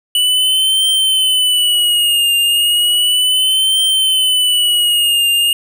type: tone with vibrato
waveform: square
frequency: 2960 Hz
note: F#7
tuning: in tune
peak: -11 dBFS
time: 0.15-5.53 s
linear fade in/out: 2 ms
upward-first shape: triangle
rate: 0.34 Hz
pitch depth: 98 cents each way
effects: none